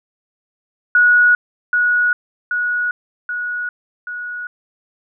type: tone with echo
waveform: sine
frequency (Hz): 1459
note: F#6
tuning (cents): -25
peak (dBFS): -8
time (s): 0.95-1.35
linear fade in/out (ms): 2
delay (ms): 780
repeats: 4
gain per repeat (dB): -4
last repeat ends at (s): 4.47
effects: none